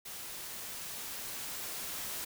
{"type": "noise with level ramp", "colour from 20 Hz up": "white", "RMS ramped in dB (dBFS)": [-44, -39], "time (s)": [0.05, 2.25], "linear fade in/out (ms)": 10, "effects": []}